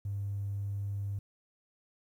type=tone; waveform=triangle; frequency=100.2 Hz; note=G2; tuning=38 cents sharp; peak=-29 dBFS; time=0.05-1.19 s; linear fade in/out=5 ms; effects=tanh soft clip ceiling -30 dBFS + 11-bit